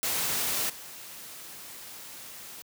white noise with level steps, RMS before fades -29 / -44 dBFS, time 0.03-2.62 s, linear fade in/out 0 ms, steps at 0.69 s, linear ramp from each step 10 ms, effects high-pass 80 Hz 12 dB/octave

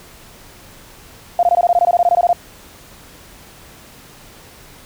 sine tone bursts, 698.5 Hz, F5, in tune, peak -9 dBFS, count 16, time 1.39-2.33 s, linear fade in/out 2 ms, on 40 ms, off 20 ms, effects pink hiss -42 dBFS RMS until 4.85 s

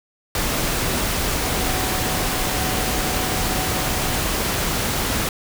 sine tone in noise, 746 Hz, F#5, 14 cents sharp, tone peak -31 dBFS, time 1.44-4.18 s, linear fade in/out 2 ms, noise pink, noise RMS -22 dBFS, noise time 0.35-5.29 s, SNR -12 dB, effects none

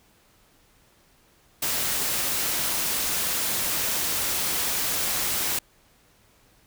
white noise, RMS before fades -26 dBFS, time 1.62-5.59 s, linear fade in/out 5 ms, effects pink hiss -60 dBFS RMS until 6.66 s

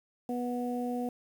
harmonic tone, 244.8 Hz, B3, 15 cents flat, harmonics 1 / 2 / 3, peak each -32 / -37 / -38 dBFS, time 0.29-1.09 s, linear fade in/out 2 ms, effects 9-bit

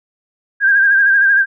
sine tone with vibrato, 1600 Hz, G6, 35 cents sharp, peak -8 dBFS, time 0.6-1.46 s, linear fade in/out 50 ms, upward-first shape sine, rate 13 Hz, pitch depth 51 cents each way, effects none

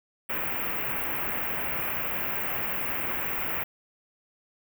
white band-stop noise, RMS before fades -30 dBFS, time 0.29-3.64 s, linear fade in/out 10 ms, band 2700 to 15000 Hz, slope 48 dB/octave, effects none

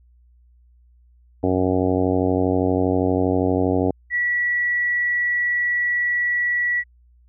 harmonic tone, 92.5 Hz, F#2, in tune, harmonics 1 / 2 / 3 / 4 / 5 / 6 / 7 / 8 / 9, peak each -25 / -28 / -21 / -25 / -24 / -30 / -28 / -30 / -36 dBFS, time 1.43-3.91 s, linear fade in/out 5 ms
sine tone, 1942 Hz, B6, 30 cents flat, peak -18 dBFS, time 4.1-6.84 s, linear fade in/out 50 ms
effects added 60 Hz sine -51 dBFS peak until 7.28 s

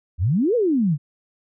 sine exponential two-way sweep, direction up then down, 73.8 to 509 to 134.4 Hz, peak -16 dBFS, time 0.18-0.98 s, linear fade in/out 50 ms, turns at 0.55 s, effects none

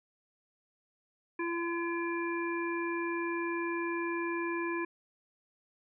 harmonic tone, 340 Hz, F4, 46 cents flat, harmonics 1 / 3 / 5 / 7, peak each -33 / -38 / -40 / -41 dBFS, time 1.39-4.85 s, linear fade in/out 5 ms, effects none

